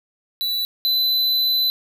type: tone pair in turn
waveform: square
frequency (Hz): 3958 / 4013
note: B7 / B7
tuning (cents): +3 / +27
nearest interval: unison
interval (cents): 24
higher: second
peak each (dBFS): -21 / -17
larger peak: second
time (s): 0.41-0.65 / 0.85-1.7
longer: second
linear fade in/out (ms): 0
effects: none